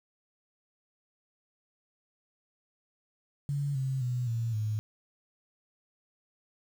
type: tone with pitch steps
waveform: sine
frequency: 142.3 / 132.77 / 123.88 / 115.58 / 107.84 Hz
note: C#3 / C3 / B2 / A#2 / A2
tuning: +46 / +26 / +6 / -14 / -34 cents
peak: -28 dBFS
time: 3.49-4.79 s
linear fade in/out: 0 ms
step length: 260 ms
effects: 9-bit